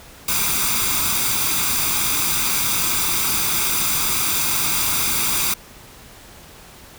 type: noise with comb filter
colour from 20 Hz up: white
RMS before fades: -20 dBFS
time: 0.28-5.54 s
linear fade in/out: 5 ms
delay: 0.83 ms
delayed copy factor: +0.65
effects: pink hiss -43 dBFS RMS until 6.98 s